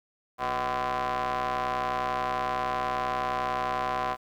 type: ring-modulated tone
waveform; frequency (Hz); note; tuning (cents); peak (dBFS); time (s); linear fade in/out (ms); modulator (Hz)
sawtooth; 130.81; C3; 0; -20; 0.38-4.17; 50; 886
effects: low-pass 4000 Hz 12 dB/octave + 10-bit